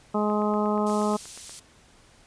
harmonic tone, 210 Hz, G#3, 19 cents sharp, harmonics 1 / 2 / 3 / 4 / 5 / 6, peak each -25 / -28 / -30 / -31 / -32 / -33 dBFS, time 0.14-1.17 s, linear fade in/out 10 ms
click train, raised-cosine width 0.5 ms, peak -30 dBFS, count 11, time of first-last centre 0.3-1.495 s, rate 8.37 Hz
pink high-pass noise, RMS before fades -41 dBFS, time 0.86-1.6 s, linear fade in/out 10 ms, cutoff 5100 Hz, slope 12 dB/octave
effects pink hiss -56 dBFS RMS until 2.26 s + resampled to 22050 Hz

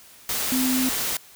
sine tone in noise, 257.5 Hz, C4, 28 cents flat, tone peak -21 dBFS, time 0.52-0.89 s, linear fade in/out 2 ms, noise white, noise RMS -26 dBFS, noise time 0.29-1.17 s, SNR +2 dB, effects white hiss -49 dBFS RMS until 1.35 s

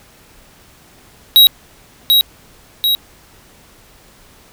square tone with echo, 3837 Hz, A#7, 49 cents sharp, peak -4 dBFS, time 1.36-1.47 s, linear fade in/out 0 ms, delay 740 ms, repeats 2, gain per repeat -4 dB, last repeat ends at 2.95 s, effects pink hiss -46 dBFS RMS until 4.52 s

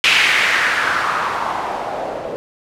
blue noise with low-pass filter sweep, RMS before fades -18 dBFS, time 0.04-2.36 s, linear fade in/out 0 ms, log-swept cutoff 2700 to 530 Hz, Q 2.7, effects none

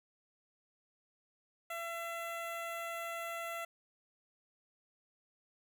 15% pulse tone with notch filter, 674 Hz, E5, 38 cents sharp, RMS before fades -41 dBFS, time 1.7-3.65 s, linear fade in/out 5 ms, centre 5400 Hz, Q 1.3, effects none

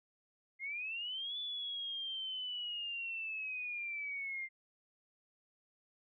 sine linear two-way sweep, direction up then down, 2093 to 3476 to 2093 Hz, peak -38 dBFS, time 0.59-4.49 s, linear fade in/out 50 ms, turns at 1.38 s, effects none

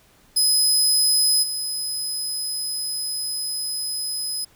25% pulse tone with level steps, 5050 Hz, D#8, 25 cents sharp, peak -11 / -20 dBFS, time 0.36-4.45 s, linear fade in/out 10 ms, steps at 1.42 s, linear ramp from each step 20 ms, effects pink hiss -56 dBFS RMS until 4.55 s

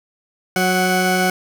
20% pulse tone pair together, 183.55 / 741 Hz, F#3 / F#5, -14 / +2 cents, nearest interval 2 octaves, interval 2416 cents, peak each -13 dBFS, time 0.56-1.3 s, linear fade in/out 2 ms, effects none

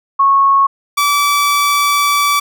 sine / sawtooth tone pair in turn, 1100 / 1154.1 Hz, C#6 / D6, -14 / -31 cents, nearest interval minor second, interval 83 cents, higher second, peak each -7 dBFS, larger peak neither, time 0.19-0.67 / 0.97-2.4 s, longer second, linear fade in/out 10 ms, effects none

